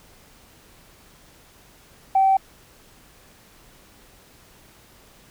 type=tone; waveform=sine; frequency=772 Hz; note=G5; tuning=27 cents flat; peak=-13 dBFS; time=2.15-2.37 s; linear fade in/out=5 ms; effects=tanh soft clip ceiling -9 dBFS + pink hiss -52 dBFS RMS until 5.3 s